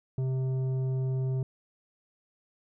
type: tone with tanh clipping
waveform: sine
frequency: 130.81 Hz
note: C3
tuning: in tune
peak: -28 dBFS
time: 0.18-1.43 s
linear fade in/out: 2 ms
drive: 9 dB
effects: none